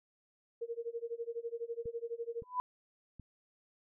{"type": "tone with tremolo", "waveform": "sine", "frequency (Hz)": 466.2, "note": "A#4", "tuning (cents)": 0, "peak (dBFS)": -34, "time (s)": [0.61, 2.44], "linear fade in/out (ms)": 10, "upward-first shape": "sine", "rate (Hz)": 12, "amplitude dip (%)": 95}
{"type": "clicks", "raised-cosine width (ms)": 5, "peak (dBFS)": -37, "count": 3, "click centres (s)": [1.857, 2.422, 3.197]}
{"type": "tone with exponential growth", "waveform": "sine", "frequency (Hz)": 997, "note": "B5", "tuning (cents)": 16, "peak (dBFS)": -27, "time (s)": [2.43, 2.6], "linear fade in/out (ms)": 0, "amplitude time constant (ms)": 36}
{"effects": []}